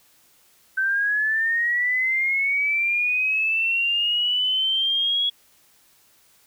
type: linear sweep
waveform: sine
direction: up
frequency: 1535 to 3352 Hz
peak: -19 dBFS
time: 0.77-5.3 s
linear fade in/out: 10 ms
effects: white hiss -58 dBFS RMS until 6.46 s